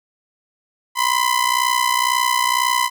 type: ring-modulated tone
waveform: sawtooth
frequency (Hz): 1009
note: B5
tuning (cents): +37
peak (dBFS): -9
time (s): 0.95-2.9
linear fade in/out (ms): 50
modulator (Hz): 31
effects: none